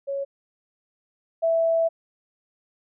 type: tone pair in turn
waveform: sine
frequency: 554.4 / 659.3 Hz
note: C#5 / E5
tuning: 0 / 0 cents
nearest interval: minor third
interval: 300 cents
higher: second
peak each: -25 / -18 dBFS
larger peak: second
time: 0.07-0.25 / 1.42-1.89 s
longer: second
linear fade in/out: 20 ms
effects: none